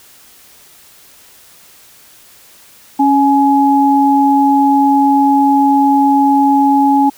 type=tone pair together; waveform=sine; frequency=277.2 / 840.6 Hz; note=C#4 / G#5; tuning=0 / +21 cents; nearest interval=octave + perfect fifth; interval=1921 cents; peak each=-10 dBFS; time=2.99-7.1 s; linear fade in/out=10 ms; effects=white hiss -43 dBFS RMS until 7.17 s

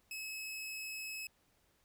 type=tone; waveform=sawtooth; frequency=2579 Hz; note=E7; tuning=39 cents flat; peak=-38 dBFS; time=0.11-1.27 s; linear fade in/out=2 ms; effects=pink hiss -73 dBFS RMS until 1.84 s

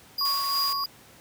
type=tone with tremolo; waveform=square; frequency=4869 Hz; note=D#8; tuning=38 cents flat; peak=-24 dBFS; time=0.18-0.86 s; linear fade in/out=5 ms; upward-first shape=sine; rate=2.9 Hz; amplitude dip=50%
type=tone; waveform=sine; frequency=1108.7 Hz; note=C#6; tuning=in tune; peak=-28 dBFS; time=0.21-0.84 s; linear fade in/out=2 ms
type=high-pass noise; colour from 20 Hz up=white; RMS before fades=-37 dBFS; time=0.25-0.73 s; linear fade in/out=2 ms; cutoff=510 Hz; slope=96 dB/octave
effects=pink hiss -52 dBFS RMS until 1.2 s + high-pass 80 Hz 12 dB/octave

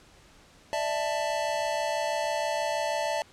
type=chord; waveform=square; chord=D suspended second; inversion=none; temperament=equal with one note detuned; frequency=593.1 / 659.3 / 880 Hz; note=D5 / E5 / A5; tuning=+17 / 0 / 0 cents; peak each=-32 dBFS; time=0.73-3.22 s; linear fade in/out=0 ms; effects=pink hiss -56 dBFS RMS until 3.32 s + low-pass 8000 Hz 12 dB/octave

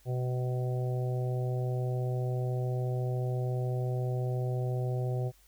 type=harmonic tone; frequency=125.9 Hz; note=B2; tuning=34 cents sharp; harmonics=1 / 3 / 4 / 5 / 6; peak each=-29 / -39 / -41 / -43 / -45 dBFS; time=0.05-5.32 s; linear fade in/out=50 ms; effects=added 50 Hz sine -62 dBFS peak until 5.47 s + white hiss -64 dBFS RMS until 5.47 s

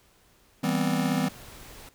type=chord; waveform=square; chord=C major seventh; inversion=first; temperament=just; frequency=163.52 / 196.22 / 245.3 / 261.6 Hz; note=E3 / G3 / B3 / C4; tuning=-14 / +2 / -12 / 0 cents; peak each=-30 dBFS; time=0.63-1.29 s; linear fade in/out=10 ms
type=noise; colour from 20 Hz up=pink; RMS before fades=-46 dBFS; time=1.29-1.89 s; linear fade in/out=2 ms
effects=pink hiss -61 dBFS RMS until 1.94 s

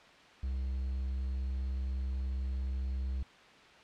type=tone with quantisation; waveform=triangle; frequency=65.41 Hz; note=C2; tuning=in tune; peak=-30 dBFS; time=0.43-3.23 s; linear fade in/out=5 ms; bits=10; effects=white hiss -56 dBFS RMS until 3.83 s + low-pass 3000 Hz 12 dB/octave

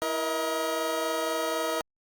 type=tone cluster; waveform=25% pulse; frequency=329 / 474.7 / 634 Hz; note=E4 / A#4 / D#5; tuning=-3 / +31 / +32 cents; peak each=-31 / -28 / -26 dBFS; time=0.02-1.81 s; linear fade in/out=0 ms; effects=Opus 48 kbps

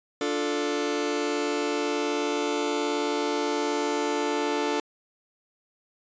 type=chord; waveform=sawtooth; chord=D minor; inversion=none; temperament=just; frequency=293.7 / 352.4 / 440.5 Hz; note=D4 / F4 / A4; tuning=0 / +16 / +2 cents; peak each=-25 / -28 / -24 dBFS; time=0.21-4.8 s; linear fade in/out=2 ms; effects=resampled to 16000 Hz

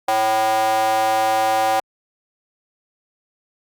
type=tone with high-pass filter; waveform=square; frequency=110 Hz; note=A2; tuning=in tune; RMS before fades=-18 dBFS; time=0.08-1.8 s; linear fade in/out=5 ms; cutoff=700 Hz; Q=7; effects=Opus 48 kbps

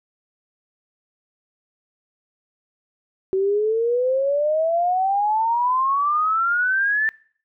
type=exponential sweep; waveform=sine; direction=up; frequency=376.3 to 1783 Hz; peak=-17 dBFS; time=3.33-7.09 s; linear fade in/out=0 ms; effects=noise-tail reverb RT60 0.5 s tail -23 dB re dry

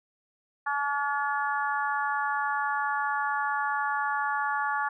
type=harmonic tone; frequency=285.2 Hz; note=C#4; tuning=49 cents sharp; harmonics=3 / 4 / 5 / 6; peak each=-30 / -31 / -32 / -33 dBFS; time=0.66-4.89 s; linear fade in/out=10 ms; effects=none

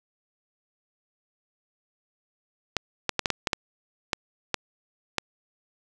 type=clicks; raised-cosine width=0.2 ms; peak=-6 dBFS; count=10; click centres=2.767 / 3.093 / 3.193 / 3.258 / 3.303 / 3.472 / 3.532 / 4.132 / 4.543 / 5.183 s; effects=none

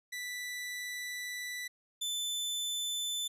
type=tone pair in turn; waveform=sawtooth; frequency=1975.5 / 3520 Hz; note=B6 / A7; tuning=0 / 0 cents; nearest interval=minor seventh; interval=1000 cents; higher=second; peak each=-34 / -30 dBFS; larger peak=second; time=0.12-1.68 / 2.01-3.28 s; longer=first; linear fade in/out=10 ms; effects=resampled to 32000 Hz

